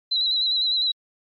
sine tone with vibrato, 3968 Hz, B7, 7 cents sharp, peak -19 dBFS, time 0.11-0.92 s, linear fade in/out 10 ms, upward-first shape square, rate 9.9 Hz, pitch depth 38 cents each way, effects MP3 48 kbps

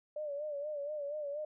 sine tone with vibrato, 587 Hz, D5, 1 cent flat, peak -36 dBFS, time 0.16-1.45 s, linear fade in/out 5 ms, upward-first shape sine, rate 4.2 Hz, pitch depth 73 cents each way, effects none

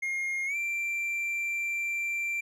triangle tone with pitch glide, 2136 to 2356 Hz, C7 to D7, +35 to +5 cents, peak -27 dBFS, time 0.02-2.41 s, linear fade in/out 10 ms, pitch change +170 cents, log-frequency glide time 0.46-0.56 s, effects none

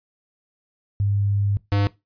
sine / square tone pair in turn, 100.9 / 100.9 Hz, G#2 / G#2, -49 / -49 cents, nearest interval unison, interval 0 cents, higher neither, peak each -18 dBFS, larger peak neither, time 1-1.57 / 1.72-1.87 s, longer first, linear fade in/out 0 ms, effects noise-tail reverb RT60 0.2 s tail -19 dB re dry + resampled to 11025 Hz

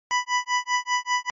25% pulse tone with tremolo, 989 Hz, B5, 2 cents sharp, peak -15 dBFS, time 0.11-1.3 s, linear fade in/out 0 ms, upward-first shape sine, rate 5.1 Hz, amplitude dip 100%, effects MP3 32 kbps

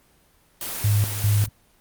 white noise, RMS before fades -30 dBFS, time 0.61-1.46 s, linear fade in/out 2 ms
sine tone with tremolo, 103.8 Hz, G#2, in tune, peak -16 dBFS, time 0.84-1.49 s, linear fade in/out 5 ms, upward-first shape square, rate 2.5 Hz, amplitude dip 75%
effects pink hiss -59 dBFS RMS until 1.8 s + Opus 24 kbps

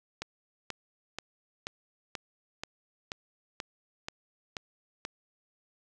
click train, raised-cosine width 0.2 ms, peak -18 dBFS, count 11, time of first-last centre 0.22-5.051 s, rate 2.07 Hz, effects none

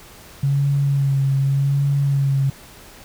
sine tone with vibrato, 138.59 Hz, C#3, in tune, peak -15 dBFS, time 0.43-2.5 s, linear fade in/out 5 ms, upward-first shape sine, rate 0.85 Hz, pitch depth 29 cents each way, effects pink hiss -43 dBFS RMS until 3.04 s

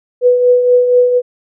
sine tone with tremolo, 493.9 Hz, B4, in tune, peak -4 dBFS, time 0.21-1.22 s, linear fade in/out 50 ms, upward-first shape triangle, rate 4.2 Hz, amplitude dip 55%, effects none

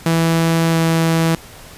sawtooth tone with pitch glide, 164.81 to 163.86 Hz, E3 to E3, 0 to -10 cents, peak -9 dBFS, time 0.06-1.35 s, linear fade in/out 2 ms, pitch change -10 cents, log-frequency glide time 0.71-0.76 s, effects pink hiss -39 dBFS RMS until 1.77 s + resampled to 32000 Hz

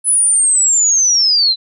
sine linear sweep, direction down, 10200 to 3968 Hz, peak -9 dBFS, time 0.04-1.56 s, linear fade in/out 50 ms, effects none

